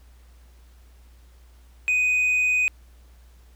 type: tone with tanh clipping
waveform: triangle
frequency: 2495 Hz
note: D#7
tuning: 4 cents sharp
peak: -19 dBFS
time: 1.88-2.68 s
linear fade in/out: 0 ms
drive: 7 dB
effects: added 60 Hz sine -48 dBFS peak until 3.55 s + pink hiss -61 dBFS RMS until 3.55 s